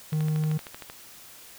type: tone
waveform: triangle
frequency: 154.6 Hz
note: D#3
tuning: 11 cents flat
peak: -21 dBFS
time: 0.12-0.58 s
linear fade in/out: 10 ms
type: click train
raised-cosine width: 0.3 ms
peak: -23 dBFS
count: 11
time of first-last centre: 0.13-0.899 s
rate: 13 Hz
effects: white hiss -48 dBFS RMS until 1.58 s